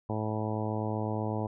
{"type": "harmonic tone", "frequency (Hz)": 108.1, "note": "A2", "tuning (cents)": -30, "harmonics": [1, 2, 3, 4, 5, 6, 7, 8, 9], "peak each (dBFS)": [-33, -36, -38, -39, -40, -41, -41, -42, -43], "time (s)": [0.09, 1.47], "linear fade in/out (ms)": 5, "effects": []}